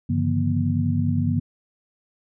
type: tone cluster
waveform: sine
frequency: 98 / 142 / 152 / 173 / 240.5 Hz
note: G2 / C#3 / D#3 / F3 / B3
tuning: 0 / +42 / -40 / -16 / -46 cents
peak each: -23 / -26 / -29 / -29 / -24 dBFS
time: 0.09-1.4 s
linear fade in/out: 10 ms
effects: none